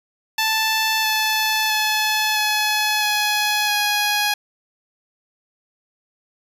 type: tone with pitch steps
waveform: 10% pulse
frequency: 880 / 869.9 / 859.9 / 850 / 840.3 / 830.6 Hz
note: A5 / A5 / A5 / G#5 / G#5 / G#5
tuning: 0 / -20 / -40 / +40 / +20 / 0 cents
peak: -9 dBFS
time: 0.38-4.34 s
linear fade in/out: 5 ms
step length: 660 ms
effects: resampled to 32000 Hz + 8-bit